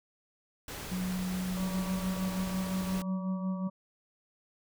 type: noise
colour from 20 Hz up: pink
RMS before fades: -41 dBFS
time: 0.68-3.02 s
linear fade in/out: 2 ms
type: tone with pitch glide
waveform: sine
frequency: 183.9 to 185.29 Hz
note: F#3 to F#3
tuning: -10 to +3 cents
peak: -31 dBFS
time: 0.91-3.68 s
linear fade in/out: 10 ms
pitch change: +13 cents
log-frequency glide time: 1.72-2.71 s
type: harmonic tone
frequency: 190.8 Hz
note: G3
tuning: 47 cents flat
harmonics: 1 / 3 / 5 / 6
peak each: -39 / -45 / -49 / -48 dBFS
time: 1.56-3.7 s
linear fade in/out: 10 ms
effects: none